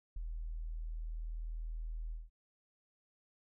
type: tone with ADSR envelope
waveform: sine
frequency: 40.23 Hz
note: E1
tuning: 41 cents flat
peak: -36 dBFS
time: 0.16-2.3 s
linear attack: 6 ms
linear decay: 14 ms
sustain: -2 dB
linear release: 180 ms
effects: none